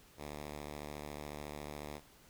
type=tone; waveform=5% pulse; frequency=74 Hz; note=D2; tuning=14 cents sharp; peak=-32 dBFS; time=0.17-2.01 s; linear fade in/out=50 ms; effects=pink hiss -62 dBFS RMS until 2.29 s